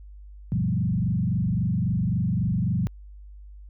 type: tone with frequency modulation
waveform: sine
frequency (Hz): 146.83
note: D3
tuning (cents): 0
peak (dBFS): -21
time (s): 0.52-2.87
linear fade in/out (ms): 0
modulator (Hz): 23.7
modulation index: 2.2
effects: added 50 Hz sine -41 dBFS peak until 3.69 s